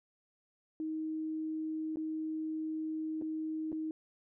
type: tone with dropouts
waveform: sine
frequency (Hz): 314.6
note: D#4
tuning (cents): +19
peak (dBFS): -34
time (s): 0.8-3.91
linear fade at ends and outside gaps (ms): 1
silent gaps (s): 1.959-1.97 / 3.214-3.221 / 3.719-3.727
effects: none